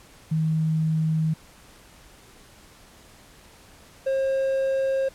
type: tone pair in turn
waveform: sine / triangle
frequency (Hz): 158.4 / 536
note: D#3 / C5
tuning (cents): +31 / +42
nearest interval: octave + major sixth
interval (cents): 2111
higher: second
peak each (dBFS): -20 / -19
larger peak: second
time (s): 0.31-1.34 / 4.06-5.09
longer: neither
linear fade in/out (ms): 10
effects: pink hiss -51 dBFS RMS until 5.14 s + low-pass 12000 Hz 12 dB/octave